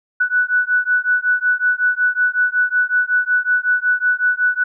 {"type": "beating tone pair", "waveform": "sine", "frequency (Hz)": [1480, 1485.4], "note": ["F#6", "F#6"], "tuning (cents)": [0, 6], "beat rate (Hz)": 5.4, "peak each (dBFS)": -17, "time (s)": [0.2, 4.64], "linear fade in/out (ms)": 10, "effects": []}